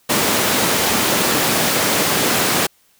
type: high-pass noise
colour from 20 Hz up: pink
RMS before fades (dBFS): -17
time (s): 0.09-2.67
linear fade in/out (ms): 10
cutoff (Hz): 200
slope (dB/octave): 12
effects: white hiss -57 dBFS RMS until 2.99 s